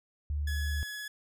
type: tone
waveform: sine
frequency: 73.42 Hz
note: D2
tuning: in tune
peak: -29 dBFS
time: 0.3-0.83 s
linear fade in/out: 0 ms
type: tone with vibrato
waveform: sawtooth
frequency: 1691 Hz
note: G#6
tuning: 31 cents sharp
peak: -34 dBFS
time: 0.47-1.08 s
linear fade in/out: 5 ms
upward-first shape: sine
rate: 19 Hz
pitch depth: 12 cents each way
effects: none